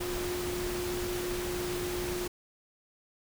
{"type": "tone in noise", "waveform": "sine", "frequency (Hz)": 356.9, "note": "F4", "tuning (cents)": 38, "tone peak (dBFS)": -33, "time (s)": [0, 2.28], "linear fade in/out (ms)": 10, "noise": "pink", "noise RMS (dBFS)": -37, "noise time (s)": [0, 2.28], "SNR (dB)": 1, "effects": []}